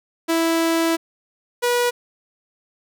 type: tone pair in turn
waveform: sawtooth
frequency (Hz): 329.6 / 485.2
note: E4 / B4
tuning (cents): 0 / -31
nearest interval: perfect fifth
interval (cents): 669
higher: second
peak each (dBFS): -13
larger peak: neither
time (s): 0.28-0.97 / 1.62-1.91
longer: first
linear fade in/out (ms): 20
effects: none